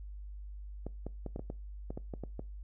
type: clicks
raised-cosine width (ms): 2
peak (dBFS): -26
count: 11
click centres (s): 0.866 / 1.066 / 1.263 / 1.361 / 1.394 / 1.501 / 1.905 / 1.975 / 2.138 / 2.237 / 2.394
effects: noise-tail reverb RT60 0.3 s tail -22 dB re dry + added 50 Hz sine -42 dBFS peak until 2.63 s